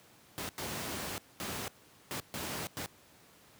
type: noise bursts at uneven times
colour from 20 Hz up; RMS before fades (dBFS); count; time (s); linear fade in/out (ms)
pink; -38; 6; 0.38-0.49 / 0.58-1.18 / 1.4-1.68 / 2.11-2.2 / 2.34-2.67 / 2.77-2.86; 0
effects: pink hiss -60 dBFS RMS until 3.59 s + high-pass 100 Hz 12 dB/octave